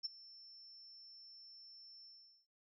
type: tone with ADSR envelope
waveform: sine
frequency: 5370 Hz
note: E8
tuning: 31 cents sharp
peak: -35 dBFS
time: 0.03-2.47 s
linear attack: 24 ms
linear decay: 18 ms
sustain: -20 dB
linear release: 420 ms
effects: none